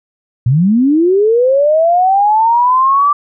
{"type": "linear sweep", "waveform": "sine", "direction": "up", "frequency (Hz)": [112.6, 1174.7], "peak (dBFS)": -7, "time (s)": [0.46, 3.13], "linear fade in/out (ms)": 5, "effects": []}